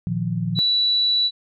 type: chord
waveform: sine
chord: Bb suspended fourth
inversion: none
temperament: just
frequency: 116.54 / 155.39 / 174.81 Hz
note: Bb2 / Eb3 / F3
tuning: 0 / -2 / +2 cents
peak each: -26 / -27 / -24 dBFS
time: 0.07-0.59 s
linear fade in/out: 0 ms
type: tone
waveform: sine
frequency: 3943 Hz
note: B7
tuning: 4 cents flat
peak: -16 dBFS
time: 0.55-1.31 s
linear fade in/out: 50 ms
effects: none